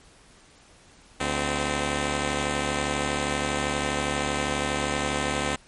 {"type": "tone pair together", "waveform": "5% pulse", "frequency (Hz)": [72.5, 258.4], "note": ["D2", "C4"], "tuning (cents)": [-22, -21], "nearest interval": "octave + minor seventh", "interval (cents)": 2201, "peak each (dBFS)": -16, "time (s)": [1.2, 5.56], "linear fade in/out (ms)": 5, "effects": ["pink hiss -54 dBFS RMS until 5.67 s", "MP3 48 kbps"]}